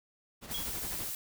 pink noise with tremolo, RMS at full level -41 dBFS, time 0.41-1.11 s, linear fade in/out 50 ms, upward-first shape sine, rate 12 Hz, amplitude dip 65%
blue noise, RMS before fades -38 dBFS, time 0.51-1.15 s, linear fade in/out 2 ms
sine tone with exponential decay, 3322 Hz, G#7, in tune, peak -33 dBFS, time 0.54-0.77 s, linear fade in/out 5 ms, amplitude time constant 49 ms
effects none

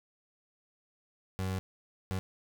30% pulse tone bursts at uneven times, 94.2 Hz, F#2, 32 cents sharp, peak -29 dBFS, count 2, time 1.39-1.59 / 2.11-2.19 s, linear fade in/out 0 ms, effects none

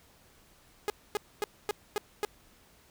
sawtooth tone bursts, 415.3 Hz, G#4, in tune, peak -24 dBFS, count 6, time 0.88-2.25 s, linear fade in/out 0 ms, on 20 ms, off 250 ms, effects pink hiss -61 dBFS RMS until 2.9 s

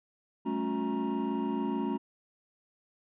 triangle tone cluster, 192.2 / 218.8 / 277.3 / 361.4 / 940 Hz, G3 / A3 / C#4 / F#4 / A#5, -34 / -9 / +1 / -41 / +14 cents, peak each -38 / -31 / -31 / -34 / -36 dBFS, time 0.45-1.98 s, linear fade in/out 20 ms, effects tanh soft clip ceiling -18 dBFS + resampled to 8000 Hz

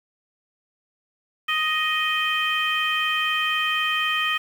harmonic tone, 624 Hz, D#5, 5 cents sharp, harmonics 2 / 3 / 4 / 5, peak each -26 / -26 / -26 / -26 dBFS, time 1.48-4.38 s, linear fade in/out 10 ms, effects 7-bit

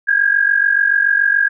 sine tone pair together, 1605 / 1652 Hz, G6 / G#6, +40 / -10 cents, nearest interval unison, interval 50 cents, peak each -14 dBFS, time 0.07-1.49 s, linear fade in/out 20 ms, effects none

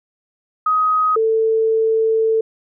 sine tone pair in turn, 1258 / 444.8 Hz, D#6 / A4, +19 / +19 cents, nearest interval octave + tritone, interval 1800 cents, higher first, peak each -13 dBFS, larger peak neither, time 0.66-1.16 / 1.16-2.41 s, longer second, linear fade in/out 5 ms, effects none

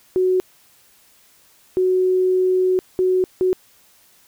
sine tone bursts at uneven times, 370 Hz, F#4, in tune, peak -14 dBFS, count 4, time 0.16-0.4 / 1.77-2.79 / 2.99-3.24 / 3.41-3.53 s, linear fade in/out 0 ms, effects white hiss -54 dBFS RMS until 4.27 s

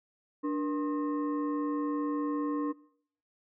sine tone with frequency modulation, 293.7 Hz, D4, in tune, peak -28 dBFS, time 0.43-2.73 s, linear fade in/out 20 ms, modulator 770 Hz, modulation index 0.64, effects noise-tail reverb RT60 0.6 s tail -21 dB re dry

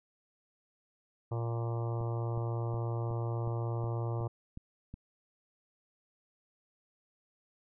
harmonic tone, 116.54 Hz, A#2, in tune, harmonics 1 / 3 / 4 / 5 / 6 / 7 / 8 / 9 / 10, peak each -32 / -42 / -44 / -46 / -48 / -49 / -50 / -51 / -52 dBFS, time 1.31-4.28 s, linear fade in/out 10 ms
click train, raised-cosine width 5 ms, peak -31 dBFS, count 9, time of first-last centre 2.01-4.94 s, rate 2.73 Hz
effects none

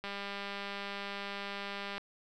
click train, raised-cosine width 0.3 ms, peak -24 dBFS, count 389, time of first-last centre 0.04-1.98 s, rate 200 Hz, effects none

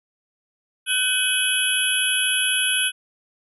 sine tone cluster, 1510 / 2547 / 3018 / 3326 / 11170 Hz, F#6 / D#7 / F#7 / G#7 / F9, +35 / +40 / +34 / +2 / -1 cents, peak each -25 dBFS, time 0.86-2.92 s, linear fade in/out 50 ms, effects none

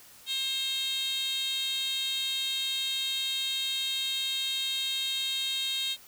10% pulse tone with high-pass filter, 533 Hz, C5, 32 cents sharp, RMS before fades -31 dBFS, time 0.26-5.97 s, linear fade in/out 50 ms, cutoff 3600 Hz, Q 6.2, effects white hiss -53 dBFS RMS until 6.07 s

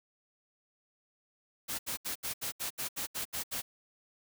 white noise bursts, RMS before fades -36 dBFS, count 11, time 1.68-3.62 s, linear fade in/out 20 ms, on 110 ms, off 73 ms, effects none

